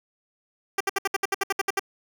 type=tone bursts; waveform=10% pulse; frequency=392 Hz; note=G4; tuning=in tune; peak=-13 dBFS; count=12; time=0.78-1.795 s; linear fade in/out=5 ms; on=25 ms; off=65 ms; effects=none